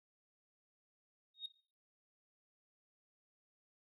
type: tone with exponential growth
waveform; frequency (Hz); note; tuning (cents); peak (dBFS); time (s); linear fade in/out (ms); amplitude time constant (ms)
sine; 3729; A#7; 0; -36; 1.34-1.46; 5; 25
effects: noise-tail reverb RT60 0.4 s tail -18 dB re dry + tanh soft clip ceiling -35 dBFS